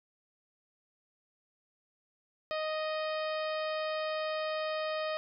harmonic tone, 622.3 Hz, D#5, in tune, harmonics 1 / 2 / 3 / 4 / 5 / 6 / 7 / 8, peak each -33 / -39 / -43 / -45 / -47 / -49 / -50 / -51 dBFS, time 2.51-5.17 s, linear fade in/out 0 ms, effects none

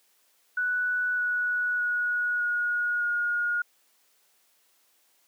sine tone with pitch steps, 1480 / 1468.1 / 1456.3 / 1444.5 / 1432.9 Hz, F#6 / F#6 / F#6 / F#6 / F6, 0 / -14 / -28 / -42 / +44 cents, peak -24 dBFS, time 0.57-3.62 s, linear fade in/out 5 ms, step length 610 ms, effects white hiss -66 dBFS RMS until 5.27 s + high-pass 300 Hz 12 dB/octave

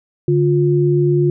sine tone pair together, 145.1 / 353.6 Hz, D3 / F4, -21 / +22 cents, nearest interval octave + minor third, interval 1543 cents, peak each -14 dBFS, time 0.28-1.3 s, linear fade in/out 2 ms, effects none

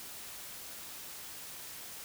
silence, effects white hiss -46 dBFS RMS until 2.04 s

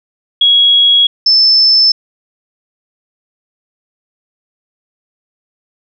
sine tone pair in turn, 3322 / 5273 Hz, G#7 / E8, 0 / 0 cents, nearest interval minor sixth, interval 800 cents, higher second, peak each -5 dBFS, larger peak neither, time 0.41-1.07 / 1.26-1.92 s, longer neither, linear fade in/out 5 ms, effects none

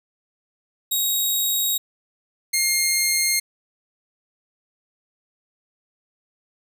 10% pulse tone pair in turn, 3790 / 2127 Hz, A#7 / C7, +28 / +28 cents, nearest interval minor seventh, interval 1000 cents, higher first, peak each -12 / -9 dBFS, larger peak second, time 0.91-1.78 / 2.53-3.4 s, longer neither, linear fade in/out 10 ms, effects none

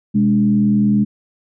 sine tone with frequency modulation, 207.7 Hz, G#3, in tune, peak -11 dBFS, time 0.14-1.05 s, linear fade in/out 20 ms, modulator 79.5 Hz, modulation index 0.61, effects none

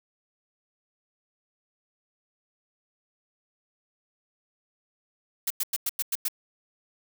blue noise bursts, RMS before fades -27 dBFS, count 7, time 5.47-6.284 s, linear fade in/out 5 ms, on 34 ms, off 96 ms, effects none

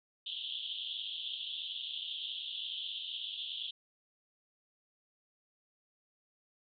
white band-pass noise, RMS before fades -41 dBFS, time 0.26-3.71 s, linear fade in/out 5 ms, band 3000 to 3600 Hz, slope 96 dB/octave, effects none

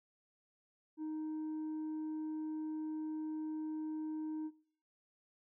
sine tone with tanh clipping, 311.1 Hz, D#4, in tune, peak -39 dBFS, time 0.97-4.51 s, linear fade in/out 50 ms, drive 3 dB, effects noise-tail reverb RT60 0.6 s tail -22 dB re dry

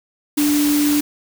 sine tone in noise, 293.7 Hz, D4, in tune, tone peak -14 dBFS, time 0.37-1.01 s, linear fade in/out 10 ms, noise white, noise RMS -24 dBFS, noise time 0.37-1.01 s, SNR +7 dB, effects none

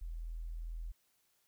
sine tone, 41.2 Hz, E1, in tune, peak -39 dBFS, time 0.01-0.92 s, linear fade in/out 10 ms, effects white hiss -75 dBFS RMS until 1.47 s

